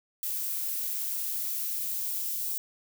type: noise with high-pass filter sweep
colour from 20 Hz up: violet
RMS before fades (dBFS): -32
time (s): 0.23-2.58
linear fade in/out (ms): 0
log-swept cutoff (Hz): 300 to 3300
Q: 0.75
effects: none